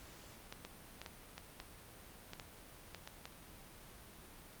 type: clicks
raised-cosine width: 0.2 ms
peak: -28 dBFS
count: 11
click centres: 0.525 / 0.65 / 1.016 / 1.062 / 1.38 / 1.601 / 2.334 / 2.398 / 2.947 / 3.075 / 3.255 s
effects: pink hiss -56 dBFS RMS until 4.6 s + Opus 48 kbps